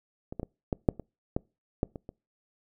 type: clicks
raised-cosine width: 2 ms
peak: -24 / -20 / -21 / -14 / -7 / -25 / -14 / -12 / -25 / -27 dBFS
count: 10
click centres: 0.325 / 0.397 / 0.431 / 0.728 / 0.888 / 0.997 / 1.365 / 1.831 / 1.958 / 2.091 s
effects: noise-tail reverb RT60 0.3 s tail -26 dB re dry